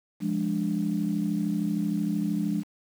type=chord; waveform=sine; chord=D diminished; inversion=first; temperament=equal; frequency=174.61 / 207.7 / 293.7 Hz; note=F3 / Ab3 / D4; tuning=0 / 0 / 0 cents; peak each=-29 / -27 / -30 dBFS; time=0.2-2.64 s; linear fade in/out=50 ms; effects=tanh soft clip ceiling -15 dBFS + 8-bit